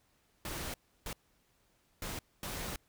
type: noise bursts at uneven times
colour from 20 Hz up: pink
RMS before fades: -40 dBFS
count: 4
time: 0.45-0.74 / 1.06-1.13 / 2.02-2.19 / 2.43-2.76 s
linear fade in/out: 2 ms
effects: pink hiss -72 dBFS RMS until 2.88 s